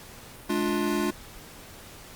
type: chord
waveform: square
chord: D diminished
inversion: second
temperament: just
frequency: 211.4 / 293.7 / 352.4 Hz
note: Ab3 / D4 / F4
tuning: +31 / 0 / +16 cents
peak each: -30 / -30 / -29 dBFS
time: 0.49-1.11 s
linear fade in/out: 10 ms
effects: pink hiss -46 dBFS RMS until 2.15 s + Opus 48 kbps